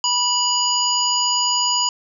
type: harmonic tone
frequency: 979 Hz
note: B5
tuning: 15 cents flat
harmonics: 1 / 3 / 5 / 7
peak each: -22 / -22 / -22 / -22 dBFS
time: 0.04-1.89 s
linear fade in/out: 2 ms
effects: none